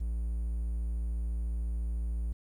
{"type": "tone", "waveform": "triangle", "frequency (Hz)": 57, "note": "A#1", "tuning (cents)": -38, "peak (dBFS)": -28, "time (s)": [0, 2.33], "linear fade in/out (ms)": 10, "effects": ["11-bit"]}